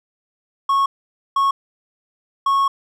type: tone bursts at uneven times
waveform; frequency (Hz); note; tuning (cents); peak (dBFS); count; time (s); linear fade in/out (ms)
triangle; 1100; C#6; -14; -12; 3; 0.69-0.86 / 1.36-1.51 / 2.46-2.68; 5
effects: none